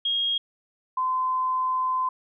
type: tone pair in turn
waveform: sine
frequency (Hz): 3262 / 1027.5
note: G#7 / C6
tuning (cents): -32 / -32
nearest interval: octave + minor sixth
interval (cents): 2000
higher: first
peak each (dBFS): -22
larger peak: neither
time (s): 0.05-0.38 / 0.97-2.09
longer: second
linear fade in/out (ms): 5
effects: none